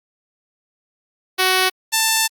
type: tone pair in turn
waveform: 5% pulse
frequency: 373.4 / 888.1 Hz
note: F#4 / A5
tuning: +16 / +16 cents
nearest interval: octave + minor third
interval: 1500 cents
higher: second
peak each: -3 dBFS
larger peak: neither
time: 1.38-1.7 / 1.92-2.28 s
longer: second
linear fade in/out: 20 ms
effects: Opus 48 kbps